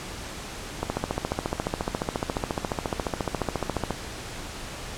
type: click train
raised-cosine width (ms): 1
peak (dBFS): -11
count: 45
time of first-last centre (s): 0.83-3.907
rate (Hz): 14.3
effects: pink hiss -37 dBFS RMS until 4.97 s + low-pass 9000 Hz 12 dB/octave